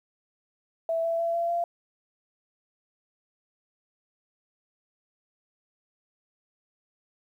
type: tone with pitch steps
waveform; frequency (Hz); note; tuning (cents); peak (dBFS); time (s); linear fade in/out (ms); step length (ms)
sine; 659.3 / 666.2 / 673.2 / 680.2 / 687.3; E5 / E5 / E5 / F5 / F5; 0 / +18 / +36 / -46 / -28; -24; 0.89-1.64; 2; 150
effects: 10-bit